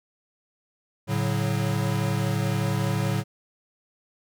square chord, F# minor, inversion first, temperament equal with one note detuned, 110 / 141.59 / 185 Hz, A2 / C#3 / F#3, 0 / +37 / 0 cents, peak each -27 / -28 / -30 dBFS, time 1.07-3.24 s, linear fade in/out 50 ms, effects none

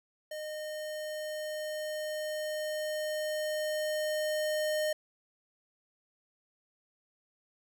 square tone with level ramp, 613 Hz, D#5, 26 cents flat, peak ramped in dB -38 to -29 dBFS, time 0.31-4.93 s, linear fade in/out 5 ms, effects none

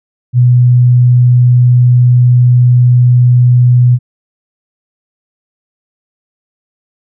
sine tone, 123.4 Hz, B2, 1 cent flat, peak -3 dBFS, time 0.33-3.99 s, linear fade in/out 50 ms, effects none

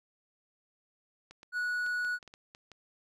clicks, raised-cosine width 0.2 ms, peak -33 dBFS, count 9, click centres 1.31 / 1.431 / 1.864 / 2.048 / 2.228 / 2.277 / 2.339 / 2.549 / 2.717 s
triangle tone, 1466 Hz, F#6, 16 cents flat, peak -28 dBFS, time 1.52-2.19 s, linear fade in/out 50 ms
effects none

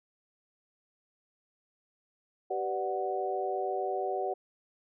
sine chord, G major seventh, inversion none, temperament equal with one note detuned, 385.5 / 493.9 / 587.3 / 740 Hz, G4 / B4 / D5 / F#5, -29 / 0 / 0 / 0 cents, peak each -34 / -38 / -37 / -33 dBFS, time 2.5-4.34 s, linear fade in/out 10 ms, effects none

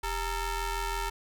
sawtooth ring-modulated tone, 440 Hz, A4, in tune, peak -23 dBFS, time 0.03-1.1 s, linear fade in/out 10 ms, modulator 483 Hz, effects none

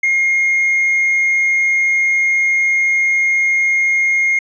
triangle tone with tanh clipping, 2137 Hz, C7, 36 cents sharp, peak -12 dBFS, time 0.03-4.39 s, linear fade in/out 5 ms, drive 6 dB, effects resampled to 16000 Hz

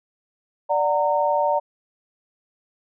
sine chord, D augmented, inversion none, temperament equal with one note detuned, 587.3 / 740 / 919.5 Hz, D5 / F#5 / A#5, 0 / 0 / -24 cents, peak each -21 / -25 / -21 dBFS, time 0.69-1.6 s, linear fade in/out 20 ms, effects none

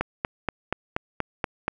click train, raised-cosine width 0.5 ms, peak -9 dBFS, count 8, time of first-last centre 0.01-1.681 s, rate 4.19 Hz, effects none

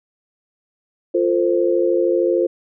sine chord, F major, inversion none, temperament equal with one note detuned, 349.2 / 450 / 523.3 Hz, F4 / A4 / C5, 0 / +39 / 0 cents, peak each -17 / -21 / -19 dBFS, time 1.14-2.47 s, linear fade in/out 10 ms, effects none

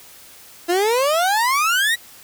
30% pulse exponential sweep, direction up, 336.1 to 1957 Hz, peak -13 dBFS, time 0.68-1.96 s, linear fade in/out 20 ms, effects white hiss -44 dBFS RMS until 2.23 s

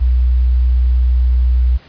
sine tone, 61.74 Hz, B1, in tune, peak -9 dBFS, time 0-1.78 s, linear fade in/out 20 ms, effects pink hiss -44 dBFS RMS until 1.88 s + resampled to 11025 Hz

